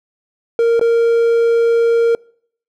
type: tone with dropouts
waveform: triangle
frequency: 464.1 Hz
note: A#4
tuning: 8 cents flat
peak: -8 dBFS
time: 0.59-2.15 s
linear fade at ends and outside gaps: 1 ms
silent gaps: 0.795-0.812 s
effects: noise-tail reverb RT60 0.6 s tail -26 dB re dry